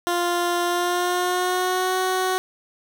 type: tone with pitch glide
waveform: 15% pulse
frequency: 349.2 to 372.1 Hz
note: F4 to F#4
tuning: 0 to +10 cents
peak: -14 dBFS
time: 0.07-2.38 s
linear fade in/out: 0 ms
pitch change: +110 cents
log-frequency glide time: 0.64-1.97 s
effects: none